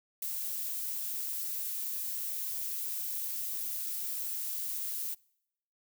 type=noise with ADSR envelope; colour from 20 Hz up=violet; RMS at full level=-32 dBFS; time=0.22-5.15 s; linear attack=5 ms; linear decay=3 ms; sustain=-4 dB; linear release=16 ms; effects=noise-tail reverb RT60 0.8 s tail -26 dB re dry